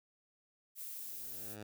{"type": "noise", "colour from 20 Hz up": "violet", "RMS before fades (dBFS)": -45, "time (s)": [0.75, 1.57], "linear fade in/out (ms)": 50}
{"type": "tone with exponential growth", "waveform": "10% pulse", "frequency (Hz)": 105.5, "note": "G#2", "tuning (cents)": 28, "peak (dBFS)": -36, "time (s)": [0.8, 1.63], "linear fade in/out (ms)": 5, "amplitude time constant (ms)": 180}
{"effects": []}